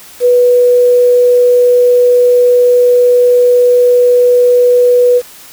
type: tone with quantisation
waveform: sine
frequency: 491 Hz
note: B4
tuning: 10 cents flat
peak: -4 dBFS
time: 0.2-5.22 s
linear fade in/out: 50 ms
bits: 5
effects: white hiss -35 dBFS RMS until 5.52 s